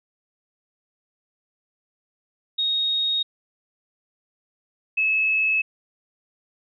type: tone pair in turn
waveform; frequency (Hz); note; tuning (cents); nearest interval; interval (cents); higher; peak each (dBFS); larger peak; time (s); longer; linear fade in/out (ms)
sine; 3740 / 2592; A#7 / E7; +5 / -30; tritone; 635; first; -20 / -18; second; 2.58-3.23 / 4.97-5.62; neither; 10
effects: none